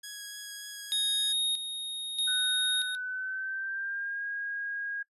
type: tone with vibrato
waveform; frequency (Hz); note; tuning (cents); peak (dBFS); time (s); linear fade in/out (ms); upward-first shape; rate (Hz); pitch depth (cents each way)
10% pulse; 1661.2; G#6; 0; -31; 0.03-1.33; 10; triangle; 3.5; 10
type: tone with tremolo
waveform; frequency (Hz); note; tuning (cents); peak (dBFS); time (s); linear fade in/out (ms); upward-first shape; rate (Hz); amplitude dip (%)
square; 3729; A#7; 0; -26; 0.92-2.95; 0; square; 0.79; 60
type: tone with pitch glide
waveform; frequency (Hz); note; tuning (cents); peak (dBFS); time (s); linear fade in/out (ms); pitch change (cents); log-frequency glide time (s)
sine; 1499 to 1634.7; F#6 to G#6; +22 to -28; -32; 2.27-5.03; 10; +150; 3.02-4.25
effects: noise-tail reverb RT60 0.1 s tail -19 dB re dry + resampled to 32000 Hz

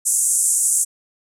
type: band-pass noise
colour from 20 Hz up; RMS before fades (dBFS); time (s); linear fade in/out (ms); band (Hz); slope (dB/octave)
white; -18; 0.05-0.85; 20; 7100 to 10000; 48
effects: none

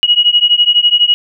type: beating tone pair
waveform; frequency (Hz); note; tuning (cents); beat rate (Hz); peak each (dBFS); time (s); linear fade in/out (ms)
sine; 2897 / 2909; F#7 / F#7; -37 / -30; 12; -10; 0.03-1.14; 0
effects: none

